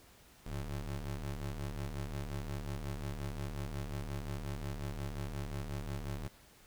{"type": "ring-modulated tone", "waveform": "30% pulse", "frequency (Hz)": 72.2, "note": "D2", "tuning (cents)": -29, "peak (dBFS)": -32, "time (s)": [0.46, 6.28], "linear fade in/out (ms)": 5, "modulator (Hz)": 33.3, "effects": ["pink hiss -61 dBFS RMS until 6.66 s"]}